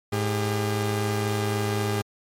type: tone pair together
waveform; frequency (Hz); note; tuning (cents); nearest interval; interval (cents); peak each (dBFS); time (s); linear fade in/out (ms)
sawtooth; 106.63 / 402.6; G#2 / G4; +46 / +46; octave + major seventh; 2300; -21 / -24; 0.12-2.02; 10
effects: MP3 64 kbps